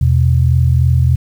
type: tone pair together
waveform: sine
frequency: 82.8 / 126 Hz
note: E2 / B2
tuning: +8 / +35 cents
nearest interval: perfect fifth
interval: 727 cents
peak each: -11 dBFS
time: 0.01-1.16 s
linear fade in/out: 5 ms
effects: 7-bit